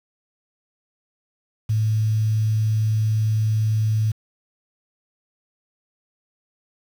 sine tone with quantisation, 108.9 Hz, A2, 17 cents flat, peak -17 dBFS, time 1.69-4.12 s, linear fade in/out 10 ms, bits 7, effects none

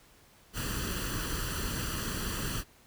pink noise with comb filter, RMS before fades -34 dBFS, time 0.53-2.64 s, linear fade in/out 50 ms, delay 0.67 ms, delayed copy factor +0.7, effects pink hiss -60 dBFS RMS until 2.86 s

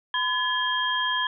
sine tone cluster, 1012 / 1706 / 3218 Hz, B5 / G#6 / G7, +42 / +46 / +45 cents, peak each -27 dBFS, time 0.14-1.27 s, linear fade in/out 2 ms, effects none

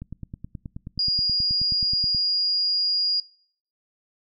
click train, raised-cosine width 5 ms, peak -22 dBFS, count 21, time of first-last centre 0.02-2.148 s, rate 9.4 Hz
sine tone, 4855 Hz, D#8, 43 cents flat, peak -20 dBFS, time 0.99-3.2 s, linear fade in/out 2 ms
effects noise-tail reverb RT60 0.6 s tail -25 dB re dry

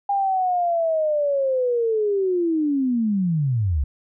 sine linear sweep, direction down, 808 to 63 Hz, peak -18 dBFS, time 0.09-3.84 s, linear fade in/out 5 ms, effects none

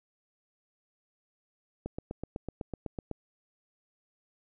click train, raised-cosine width 2 ms, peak -22 dBFS, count 11, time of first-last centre 1.86-3.113 s, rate 7.98 Hz, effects none

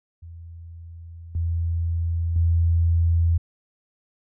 sine tone with level steps, 83.9 Hz, E2, 31 cents sharp, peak -37 / -21 / -16 dBFS, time 0.22-3.38 s, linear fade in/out 10 ms, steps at 1.35 / 2.36 s, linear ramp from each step 2 ms, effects none

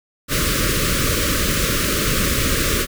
pink band-stop noise, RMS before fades -19 dBFS, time 0.28-2.87 s, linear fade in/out 50 ms, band 600 to 1100 Hz, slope 96 dB/octave, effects none

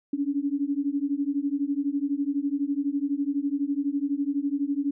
sine beating tone pair, 277.2 / 289.2 Hz, C#4 / D4, 0 / -27 cents, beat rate 12 Hz, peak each -27 dBFS, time 0.13-4.91 s, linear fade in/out 5 ms, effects none

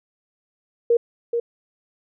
sine tone with echo, 470 Hz, A#4, 14 cents sharp, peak -13 dBFS, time 0.9-0.97 s, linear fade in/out 5 ms, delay 430 ms, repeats 1, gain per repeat -6 dB, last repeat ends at 1.4 s, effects none

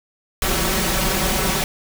pink noise with comb filter, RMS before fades -20 dBFS, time 0.42-1.64 s, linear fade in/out 2 ms, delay 5.3 ms, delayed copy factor +0.85, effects none

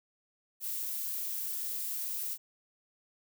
violet noise, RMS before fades -36 dBFS, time 0.6-2.38 s, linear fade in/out 50 ms, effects none

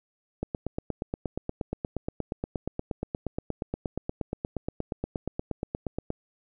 click train, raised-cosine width 2 ms, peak -16 dBFS, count 49, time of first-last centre 0.43-6.104 s, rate 8.46 Hz, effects none

